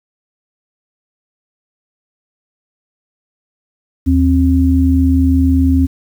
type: tone pair together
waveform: sine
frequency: 79 / 265.7 Hz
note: D#2 / C4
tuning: +27 / +27 cents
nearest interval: octave + major sixth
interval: 2100 cents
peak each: -11 dBFS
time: 4.06-5.87 s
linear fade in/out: 20 ms
effects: 7-bit